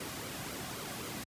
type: noise with flanger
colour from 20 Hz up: pink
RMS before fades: -41 dBFS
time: 0-1.24 s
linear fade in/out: 5 ms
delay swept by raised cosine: 1.1 to 2.3 ms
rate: 3.8 Hz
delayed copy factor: -0.5
effects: high-pass 80 Hz 12 dB/octave + resampled to 32000 Hz